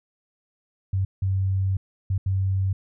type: tone bursts at uneven times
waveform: sine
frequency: 95.8 Hz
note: G2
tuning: 39 cents flat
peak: -20 dBFS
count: 4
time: 0.93-1.05 / 1.22-1.77 / 2.1-2.18 / 2.26-2.73 s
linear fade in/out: 5 ms
effects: none